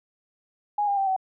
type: tone with pitch steps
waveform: sine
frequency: 828 / 804.4 / 781.5 / 759.3 Hz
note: G#5 / G5 / G5 / F#5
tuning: -5 / +44 / -6 / +45 cents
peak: -21 dBFS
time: 0.78-1.164 s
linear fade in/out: 5 ms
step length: 96 ms
effects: none